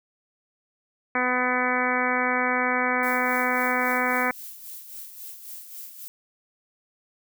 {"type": "harmonic tone", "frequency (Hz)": 250.7, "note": "B3", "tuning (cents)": 26, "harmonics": [1, 2, 3, 4, 5, 6, 7, 8, 9], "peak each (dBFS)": [-30, -30, -30, -30, -30, -30, -30, -30, -30], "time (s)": [1.15, 4.31], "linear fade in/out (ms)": 2}
{"type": "noise with tremolo", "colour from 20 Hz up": "violet", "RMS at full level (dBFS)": -38, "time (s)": [3.03, 6.08], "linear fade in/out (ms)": 0, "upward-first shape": "sine", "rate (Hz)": 3.7, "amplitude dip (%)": 55}
{"effects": []}